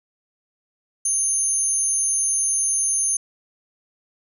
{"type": "tone cluster", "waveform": "sine", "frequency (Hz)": [6320, 9570, 10320], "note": ["G8", "D9", "E9"], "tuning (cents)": [13, 32, -38], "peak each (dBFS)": -23, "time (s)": [1.05, 3.17], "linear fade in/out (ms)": 5, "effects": []}